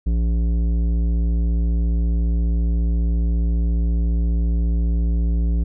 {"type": "tone with tanh clipping", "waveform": "sine", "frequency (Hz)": 57.3, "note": "A#1", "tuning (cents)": -29, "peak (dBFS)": -18, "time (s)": [0.06, 5.64], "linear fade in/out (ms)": 10, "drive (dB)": 12, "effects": []}